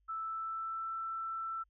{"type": "tone with pitch glide", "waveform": "sine", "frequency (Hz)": [1318, 1332.5], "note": ["E6", "E6"], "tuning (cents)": [-1, 18], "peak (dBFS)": -36, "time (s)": [0.08, 1.64], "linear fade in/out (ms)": 20, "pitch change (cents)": 19, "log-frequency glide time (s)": [0.21, 0.94], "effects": ["added 50 Hz sine -70 dBFS peak until 1.69 s"]}